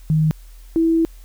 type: tone pair in turn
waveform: sine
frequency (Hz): 156.1 / 327.9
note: D#3 / E4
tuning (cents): +6 / -9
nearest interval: octave + minor second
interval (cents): 1285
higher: second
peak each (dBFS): -13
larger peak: neither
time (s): 0.1-0.31 / 0.76-1.05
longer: second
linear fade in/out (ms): 0
effects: added 41 Hz sine -38 dBFS peak until 1.24 s + white hiss -53 dBFS RMS until 1.24 s